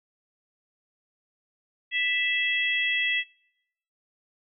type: harmonic tone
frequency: 659.3 Hz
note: E5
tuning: in tune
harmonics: 3 / 4 / 5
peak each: -26 / -28 / -30 dBFS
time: 1.91-3.24 s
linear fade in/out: 50 ms
effects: noise-tail reverb RT60 0.8 s tail -24 dB re dry